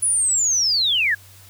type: linear sweep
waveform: sine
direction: down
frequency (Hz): 10100 to 1598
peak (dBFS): -16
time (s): 0.02-1.15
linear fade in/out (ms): 10
effects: added 96 Hz sine -47 dBFS peak until 1.49 s + white hiss -48 dBFS RMS until 1.49 s